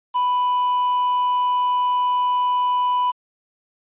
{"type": "tone with quantisation", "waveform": "triangle", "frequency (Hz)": 991, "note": "B5", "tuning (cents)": 6, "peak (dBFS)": -15, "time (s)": [0.14, 3.12], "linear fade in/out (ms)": 20, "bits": 7, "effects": ["resampled to 8000 Hz"]}